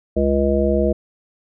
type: harmonic tone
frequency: 69.3 Hz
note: C#2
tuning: in tune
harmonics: 1 / 3 / 5 / 7 / 9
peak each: -21 / -21 / -21 / -21 / -21 dBFS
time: 0.16-0.93 s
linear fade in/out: 10 ms
effects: none